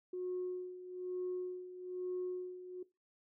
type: tone with tremolo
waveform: sine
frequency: 363.9 Hz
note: F#4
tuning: 29 cents flat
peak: -34 dBFS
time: 0.13-2.83 s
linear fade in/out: 5 ms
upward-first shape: sine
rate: 1.1 Hz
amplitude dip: 75%
effects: noise-tail reverb RT60 0.2 s tail -17 dB re dry + tanh soft clip ceiling -32 dBFS